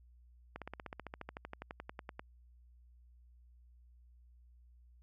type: slowing click train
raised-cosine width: 0.5 ms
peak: -28 dBFS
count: 22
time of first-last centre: 0.56-2.195 s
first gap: 57 ms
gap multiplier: 1.03
effects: added 60 Hz sine -59 dBFS peak until 5.02 s